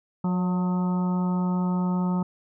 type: harmonic tone with a mistuned harmonic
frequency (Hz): 180.5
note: F#3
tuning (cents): -43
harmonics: 1 / 2 / 3 / 4 / 5 / 6 / 7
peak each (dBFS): -22 / -37 / -41 / -42 / -35 / -45 / -40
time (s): 0.24-2.23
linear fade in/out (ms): 5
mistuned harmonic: 3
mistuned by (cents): +41
effects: none

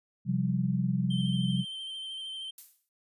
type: chord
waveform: sine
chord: C suspended fourth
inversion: none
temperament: equal with one note detuned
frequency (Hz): 130.81 / 174.61 / 194.64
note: C3 / F3 / G3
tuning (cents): 0 / 0 / -12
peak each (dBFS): -30 / -30 / -30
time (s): 0.25-1.65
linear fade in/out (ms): 50
type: tone with vibrato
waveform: triangle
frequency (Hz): 3119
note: G7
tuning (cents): -9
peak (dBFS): -35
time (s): 1.1-2.51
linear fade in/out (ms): 10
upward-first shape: square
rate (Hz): 13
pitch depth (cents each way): 20
type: noise with exponential decay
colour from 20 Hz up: violet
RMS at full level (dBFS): -41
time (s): 2.58-2.89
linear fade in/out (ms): 1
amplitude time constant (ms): 67
effects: resampled to 32000 Hz

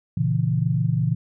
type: chord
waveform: sine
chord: A# diminished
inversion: none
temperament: equal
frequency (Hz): 116.54 / 138.59 / 164.81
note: A#2 / C#3 / E3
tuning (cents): 0 / 0 / 0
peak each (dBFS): -23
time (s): 0.17-1.15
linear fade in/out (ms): 5
effects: none

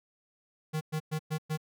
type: tone bursts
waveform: square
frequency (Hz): 155.56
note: D#3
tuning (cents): 0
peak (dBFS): -30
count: 5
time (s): 0.73-1.575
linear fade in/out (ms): 20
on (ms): 81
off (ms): 110
effects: none

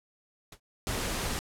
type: noise with exponential decay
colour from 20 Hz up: pink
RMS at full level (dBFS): -40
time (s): 0.52-0.6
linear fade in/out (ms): 5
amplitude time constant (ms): 17
type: noise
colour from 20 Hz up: pink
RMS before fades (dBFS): -32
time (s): 0.87-1.39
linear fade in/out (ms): 0
effects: low-pass 12000 Hz 12 dB/octave

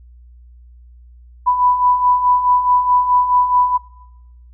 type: beating tone pair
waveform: sine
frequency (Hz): 987.8 / 992.5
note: B5 / B5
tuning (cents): 0 / +8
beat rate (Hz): 4.7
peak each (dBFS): -19 / -12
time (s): 1.46-3.78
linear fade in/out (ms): 20
effects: noise-tail reverb RT60 1.0 s tail -21 dB re dry + added 60 Hz sine -40 dBFS peak until 4.53 s

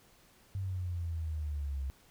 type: exponential sweep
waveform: sine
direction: down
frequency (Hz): 98 to 66.1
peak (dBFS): -33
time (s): 0.55-1.9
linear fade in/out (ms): 0
effects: pink hiss -63 dBFS RMS until 2.1 s

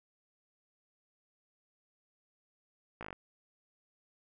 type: slowing click train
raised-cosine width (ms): 0.5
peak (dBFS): -27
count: 7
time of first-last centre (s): 3.01-3.129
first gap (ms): 17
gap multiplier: 1.06
effects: none

